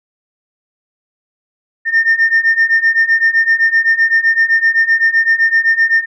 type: beating tone pair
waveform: sine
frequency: 1810 / 1817.8 Hz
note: A6 / A#6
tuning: +48 / -44 cents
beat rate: 7.8 Hz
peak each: -12 / -10 dBFS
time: 1.85-6.06 s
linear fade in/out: 50 ms
effects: tanh soft clip ceiling -4 dBFS